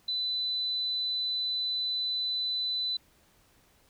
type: tone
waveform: sine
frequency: 4000 Hz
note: B7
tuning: 21 cents sharp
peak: -28 dBFS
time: 0.08-2.97 s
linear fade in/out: 5 ms
effects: pink hiss -64 dBFS RMS until 3.89 s